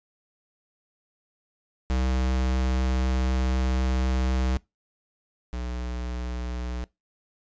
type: tone pair in turn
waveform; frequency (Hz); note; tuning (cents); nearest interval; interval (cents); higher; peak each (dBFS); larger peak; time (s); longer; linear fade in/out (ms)
square; 64 / 61.11; C2 / B1; -38 / -18; minor second; 80; first; -23 / -30; first; 1.9-4.57 / 5.53-6.84; first; 0
effects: noise-tail reverb RT60 0.2 s tail -22 dB re dry + resampled to 16000 Hz